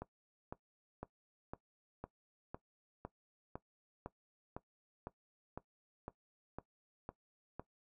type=click train; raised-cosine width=1 ms; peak=-29 dBFS; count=16; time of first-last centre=0.02-7.596 s; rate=1.98 Hz; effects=noise-tail reverb RT60 0.1 s tail -17 dB re dry